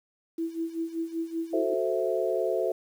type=tone with tremolo; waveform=sine; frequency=329.6 Hz; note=E4; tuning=in tune; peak=-26 dBFS; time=0.38-1.74 s; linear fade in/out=5 ms; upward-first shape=sine; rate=5.2 Hz; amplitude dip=80%
type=chord; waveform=sine; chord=F# half-diminished seventh; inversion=none; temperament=equal; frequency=370 / 440 / 523.3 / 659.3 Hz; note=F#4 / A4 / C5 / E5; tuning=0 / 0 / 0 / 0 cents; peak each=-30 dBFS; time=1.53-2.72 s; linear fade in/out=5 ms
effects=9-bit